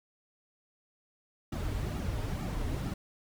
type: noise with flanger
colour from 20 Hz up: brown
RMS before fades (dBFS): -34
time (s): 1.52-2.94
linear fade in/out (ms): 5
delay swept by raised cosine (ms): 1.9 to 6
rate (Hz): 2.2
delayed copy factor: -0.85
effects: none